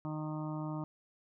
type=harmonic tone; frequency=154 Hz; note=D#3; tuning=17 cents flat; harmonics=1 / 2 / 4 / 5 / 6 / 7 / 8; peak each=-38 / -40 / -47 / -52 / -48 / -51 / -51 dBFS; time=0.05-0.84 s; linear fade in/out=0 ms; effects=none